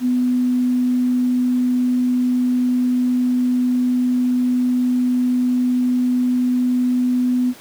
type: tone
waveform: sine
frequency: 249.4 Hz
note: B3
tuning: 17 cents sharp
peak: -14 dBFS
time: 0-7.54 s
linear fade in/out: 50 ms
effects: pink hiss -42 dBFS RMS until 7.6 s + high-pass 150 Hz 12 dB/octave